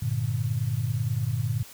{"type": "chord", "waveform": "sine", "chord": "G minor", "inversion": "none", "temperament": "equal with one note detuned", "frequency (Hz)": [98.4, 116.54, 146.83], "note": ["G2", "Bb2", "D3"], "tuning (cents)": [7, 0, 0], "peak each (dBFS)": [-31, -26, -31], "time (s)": [0.02, 1.63], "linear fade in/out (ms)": 5, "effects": ["white hiss -47 dBFS RMS until 1.73 s"]}